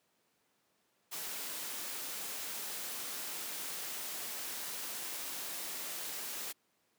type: noise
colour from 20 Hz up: white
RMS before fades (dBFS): -41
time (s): 1.11-6.53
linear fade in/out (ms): 20
effects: pink hiss -75 dBFS RMS until 6.98 s + high-pass 200 Hz 12 dB/octave